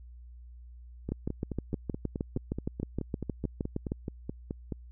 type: two click trains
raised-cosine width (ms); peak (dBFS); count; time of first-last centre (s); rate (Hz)
3; -21 / -18; 18 / 19; 1.09-4.722 / 1.12-3.919; 4.68 / 6.43
effects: added 60 Hz sine -46 dBFS peak until 4.91 s